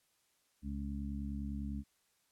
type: harmonic tone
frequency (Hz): 70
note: C#2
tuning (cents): +18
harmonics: 1 / 2 / 3 / 4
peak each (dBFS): -40 / -48 / -41 / -47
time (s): 0.62-1.84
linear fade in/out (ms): 50
effects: white hiss -75 dBFS RMS until 2.31 s + low-pass 12000 Hz 12 dB/octave